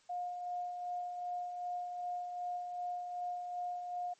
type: tone with tremolo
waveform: sine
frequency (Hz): 713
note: F5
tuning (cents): +36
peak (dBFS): -35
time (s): 0.09-4.14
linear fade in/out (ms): 10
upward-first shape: sine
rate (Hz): 2.6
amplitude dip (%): 40
effects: white hiss -68 dBFS RMS until 4.19 s + MP3 32 kbps